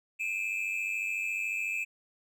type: tone cluster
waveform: triangle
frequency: 2389 / 2507 / 2601 Hz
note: D7 / D#7 / E7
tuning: +29 / +12 / -24 cents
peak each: -34 / -37 / -31 dBFS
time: 0.19-1.85 s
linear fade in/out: 20 ms
effects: none